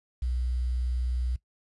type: tone with quantisation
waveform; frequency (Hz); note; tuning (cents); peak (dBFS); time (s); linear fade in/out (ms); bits
sine; 61.74; B1; 0; -26; 0.22-1.36; 5; 9
effects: noise-tail reverb RT60 0.1 s tail -18 dB re dry + resampled to 24000 Hz